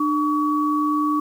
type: tone pair together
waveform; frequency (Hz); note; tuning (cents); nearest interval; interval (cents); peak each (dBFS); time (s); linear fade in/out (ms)
sine; 300 / 1132.6; D4 / C#6; +37 / +37; octave + major seventh; 2300; -20 / -21; 0-1.2; 5
effects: 8-bit